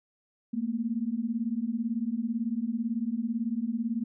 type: beating tone pair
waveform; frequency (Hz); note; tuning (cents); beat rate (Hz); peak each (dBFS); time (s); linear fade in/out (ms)
sine; 220 / 238; A3 / A#3; 0 / +36; 18; -31 / -30; 0.53-4.04; 10
effects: none